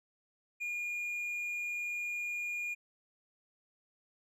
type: tone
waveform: triangle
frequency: 2427 Hz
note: D#7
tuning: 44 cents flat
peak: -33 dBFS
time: 0.6-2.75 s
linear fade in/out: 20 ms
effects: none